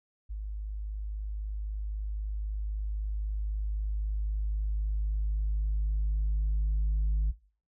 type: tone with level ramp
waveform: sine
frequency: 51.91 Hz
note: G#1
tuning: in tune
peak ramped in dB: -33 to -21 dBFS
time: 0.29-7.32 s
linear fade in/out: 20 ms
effects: noise-tail reverb RT60 0.4 s tail -21 dB re dry + tanh soft clip ceiling -23 dBFS